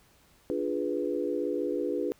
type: chord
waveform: sine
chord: D diminished seventh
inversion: none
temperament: equal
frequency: 293.7 / 349.2 / 415.3 / 493.9 Hz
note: D4 / F4 / Ab4 / Cb5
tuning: 0 / 0 / 0 / 0 cents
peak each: -33 dBFS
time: 0.5-2.12 s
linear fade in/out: 0 ms
effects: pink hiss -62 dBFS RMS until 2.19 s